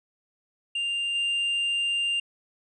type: tone with level steps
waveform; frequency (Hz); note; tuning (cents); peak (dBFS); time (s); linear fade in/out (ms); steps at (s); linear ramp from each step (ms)
triangle; 2794; F7; 0; -24 / -22; 0.75-2.2; 5; 1.15; 2
effects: resampled to 22050 Hz